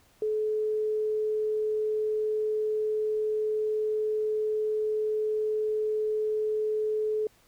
sine tone, 429.7 Hz, A4, 41 cents flat, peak -25 dBFS, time 0.22-7.27 s, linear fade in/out 2 ms, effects pink hiss -62 dBFS RMS until 7.47 s

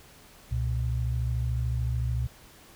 sine tone pair together, 66.38 / 120 Hz, C2 / B2, +26 / -49 cents, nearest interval minor seventh, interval 1025 cents, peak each -28 dBFS, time 0.51-2.27 s, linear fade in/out 10 ms, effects pink hiss -53 dBFS RMS until 2.75 s

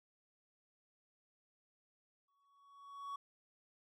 triangle tone with exponential growth, 1121 Hz, C#6, 19 cents sharp, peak -38 dBFS, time 2.28-3.16 s, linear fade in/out 5 ms, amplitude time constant 190 ms, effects none

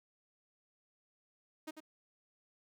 sawtooth tone with echo, 311.1 Hz, D#4, in tune, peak -37 dBFS, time 1.67-1.71 s, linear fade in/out 10 ms, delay 95 ms, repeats 1, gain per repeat -7 dB, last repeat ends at 1.805 s, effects none

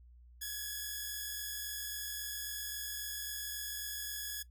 5% pulse tone pair together, 1661.2 / 1704.9 Hz, G#6 / G#6, 0 / +45 cents, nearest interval unison, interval 45 cents, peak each -31 / -30 dBFS, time 0.41-4.43 s, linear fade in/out 10 ms, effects noise-tail reverb RT60 0.1 s tail -18 dB re dry + added 60 Hz sine -55 dBFS peak until 4.5 s

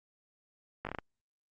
slowing click train, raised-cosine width 0.5 ms, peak -21 dBFS, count 6, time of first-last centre 0.85-0.987 s, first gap 18 ms, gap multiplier 1.21, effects Opus 48 kbps

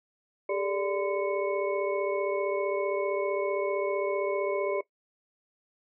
sine tone cluster, 399.9 / 435.3 / 585 / 1020 / 2205 Hz, G4 / A4 / D5 / C6 / C#7, +35 / -19 / -7 / -44 / -10 cents, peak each -30 / -36 / -30 / -37 / -38 dBFS, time 0.49-4.81 s, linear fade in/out 5 ms, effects noise-tail reverb RT60 0.1 s tail -18 dB re dry

